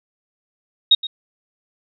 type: tone with echo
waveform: sine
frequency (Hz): 3751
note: A#7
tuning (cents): +10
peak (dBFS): -8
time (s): 0.91-0.95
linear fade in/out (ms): 5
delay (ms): 120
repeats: 1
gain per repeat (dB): -15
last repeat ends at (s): 1.07
effects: none